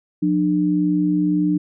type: tone pair together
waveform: sine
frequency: 178.1 / 299.8 Hz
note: F3 / D4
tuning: +34 / +36 cents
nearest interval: major sixth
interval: 902 cents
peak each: -20 / -17 dBFS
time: 0.22-1.58 s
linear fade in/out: 10 ms
effects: none